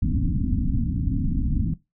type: low-pass noise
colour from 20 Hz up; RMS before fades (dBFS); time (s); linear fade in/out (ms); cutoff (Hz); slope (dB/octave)
pink; -23; 0.02-1.74; 5; 290; 96
effects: noise-tail reverb RT60 0.2 s tail -17 dB re dry